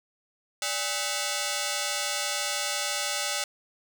5% pulse ring-modulated tone, 698 Hz, F5, 1 cent flat, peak -13 dBFS, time 0.62-3.44 s, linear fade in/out 2 ms, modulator 116 Hz, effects none

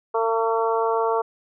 harmonic tone, 226.4 Hz, A3, 50 cents sharp, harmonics 2 / 3 / 4 / 5 / 6, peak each -22 / -27 / -25 / -27 / -33 dBFS, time 0.14-1.22 s, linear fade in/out 10 ms, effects none

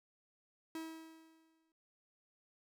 45% pulse tone with exponential decay, 322.4 Hz, E4, 38 cents flat, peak -40 dBFS, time 0.75-1.72 s, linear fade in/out 2 ms, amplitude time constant 210 ms, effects none

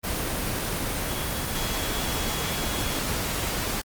sine tone in noise, 3344 Hz, G#7, 11 cents sharp, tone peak -38 dBFS, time 1.07-3 s, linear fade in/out 20 ms, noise pink, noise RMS -28 dBFS, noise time 0.03-3.82 s, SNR -13 dB, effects Opus 24 kbps

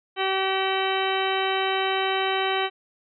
harmonic tone, 383.3 Hz, G4, 39 cents flat, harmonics 1 / 2 / 3 / 4 / 5 / 6 / 7 / 8 / 10, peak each -27 / -27 / -31 / -33 / -33 / -33 / -35 / -31 / -35 dBFS, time 0.16-2.7 s, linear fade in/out 50 ms, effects none

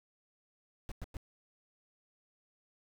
brown noise bursts, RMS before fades -40 dBFS, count 3, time 0.89-1.168 s, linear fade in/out 0 ms, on 26 ms, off 100 ms, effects none

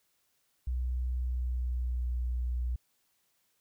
sine tone with pitch glide, 62.3 to 61.05 Hz, B1 to B1, +16 to -19 cents, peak -29 dBFS, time 0.67-2.76 s, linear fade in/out 5 ms, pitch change -35 cents, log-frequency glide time 1.16-2.1 s, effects white hiss -74 dBFS RMS until 3.6 s

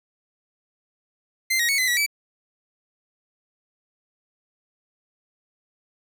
sawtooth tone with pitch steps, 2079 / 1888 / 2215 / 2032 / 1936 / 2304 Hz, C7 / A#6 / C#7 / B6 / B6 / D7, -12 / +22 / -2 / +49 / -35 / -34 cents, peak -16 dBFS, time 1.5-2.064 s, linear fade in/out 10 ms, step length 94 ms, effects none

